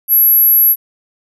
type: tone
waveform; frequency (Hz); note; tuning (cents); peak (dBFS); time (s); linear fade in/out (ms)
sine; 11640; F#9; -29; -6; 0.08-0.76; 50
effects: none